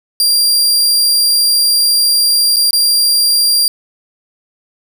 sawtooth tone with dropouts, 4762 Hz, D8, 23 cents sharp, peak -6 dBFS, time 0.2-3.68 s, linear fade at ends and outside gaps 1 ms, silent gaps 2.561-2.567 / 2.708-2.731 s, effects none

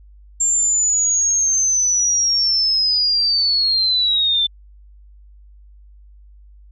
sine linear sweep, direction down, 7390 to 3520 Hz, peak -14 dBFS, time 0.4-4.47 s, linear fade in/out 10 ms, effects added 50 Hz sine -42 dBFS peak until 6.71 s

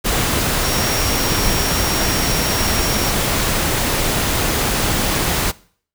sine tone in noise, 5588 Hz, F8, in tune, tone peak -25 dBFS, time 0.63-3.12 s, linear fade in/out 20 ms, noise pink, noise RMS -18 dBFS, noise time 0.04-5.52 s, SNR -10 dB, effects noise-tail reverb RT60 0.5 s tail -21 dB re dry

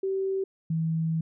sine tone pair in turn, 385.2 / 161.96 Hz, G4 / E3, -30 / -30 cents, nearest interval octave + minor third, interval 1500 cents, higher first, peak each -25 / -24 dBFS, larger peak second, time 0.03-0.44 / 0.7-1.21 s, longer second, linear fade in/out 5 ms, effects none

